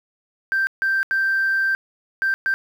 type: tone bursts at uneven times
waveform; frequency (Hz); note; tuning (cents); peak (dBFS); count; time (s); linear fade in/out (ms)
sine; 1568; G6; 0; -16; 5; 0.52-0.67 / 0.82-1.03 / 1.11-1.75 / 2.22-2.34 / 2.46-2.54; 0
effects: tanh soft clip ceiling -13 dBFS + 8-bit